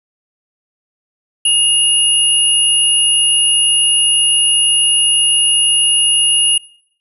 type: tone pair together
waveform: sine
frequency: 2849 / 10153 Hz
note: F7 / D#9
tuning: +34 / +34 cents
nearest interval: octave + minor seventh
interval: 2200 cents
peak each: -12 dBFS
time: 1.45-6.58 s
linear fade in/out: 5 ms
effects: noise-tail reverb RT60 0.7 s tail -22 dB re dry